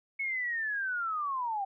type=linear sweep; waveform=sine; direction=down; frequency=2210 to 763 Hz; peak=-30 dBFS; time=0.19-1.65 s; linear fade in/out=10 ms; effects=none